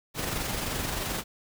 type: noise with amplitude modulation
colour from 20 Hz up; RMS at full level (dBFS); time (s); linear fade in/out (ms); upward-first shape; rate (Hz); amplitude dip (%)
pink; -30; 0.14-1.24; 50; sine; 23; 35
effects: none